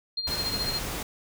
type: tone with tremolo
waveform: sine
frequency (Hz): 4200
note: C8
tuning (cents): +6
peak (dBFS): -25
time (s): 0.17-0.79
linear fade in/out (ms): 5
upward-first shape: triangle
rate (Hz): 14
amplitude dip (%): 75
type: noise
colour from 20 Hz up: pink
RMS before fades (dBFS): -33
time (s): 0.27-1.03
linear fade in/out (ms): 5
effects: none